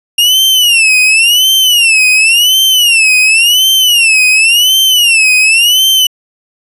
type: tone with vibrato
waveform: 40% pulse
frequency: 2794 Hz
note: F7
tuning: in tune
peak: -4 dBFS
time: 0.18-6.07 s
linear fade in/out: 5 ms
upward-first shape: sine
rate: 0.92 Hz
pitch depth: 190 cents each way
effects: resampled to 32000 Hz